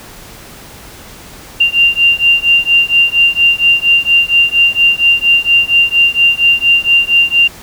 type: beating tone pair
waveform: sine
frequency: 2781 / 2785.3 Hz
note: F7 / F7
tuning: -8 / -5 cents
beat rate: 4.3 Hz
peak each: -10 dBFS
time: 1.6-7.48 s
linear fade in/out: 10 ms
effects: pink hiss -34 dBFS RMS until 7.62 s